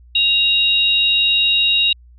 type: tone pair together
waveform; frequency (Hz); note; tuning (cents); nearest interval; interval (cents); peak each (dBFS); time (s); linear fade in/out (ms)
sine; 2794 / 3795; F7 / A#7; 0 / +30; perfect fourth; 530; -15; 0.15-1.93; 5
effects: added 60 Hz sine -42 dBFS peak until 2.18 s